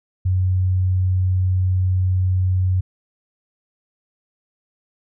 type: tone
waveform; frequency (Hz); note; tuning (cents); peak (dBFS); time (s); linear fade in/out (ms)
sine; 92.5; F#2; 0; -15; 0.25-2.81; 10
effects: none